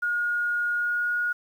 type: tone with pitch glide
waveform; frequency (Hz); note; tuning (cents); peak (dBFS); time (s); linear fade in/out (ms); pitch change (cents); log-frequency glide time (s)
sine; 1434 to 1443.1; F6 to F#6; +45 to -44; -23; 0.02-1.33; 10; +11; 0.73-1.13
effects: 9-bit